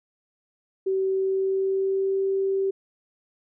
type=tone with pitch glide; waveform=sine; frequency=382.6 to 387.9 Hz; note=G4 to G4; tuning=-42 to -18 cents; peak=-21 dBFS; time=0.86-2.71 s; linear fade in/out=10 ms; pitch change=+24 cents; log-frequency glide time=1.09-2.2 s; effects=none